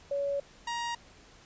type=tone pair in turn; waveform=sine / sawtooth; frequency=563 / 942.6 Hz; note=C#5 / A#5; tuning=+27 / +19 cents; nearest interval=major sixth; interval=892 cents; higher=second; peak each=-28 dBFS; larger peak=neither; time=0.11-0.4 / 0.67-0.95 s; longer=first; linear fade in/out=5 ms; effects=pink hiss -56 dBFS RMS until 1.45 s + resampled to 16000 Hz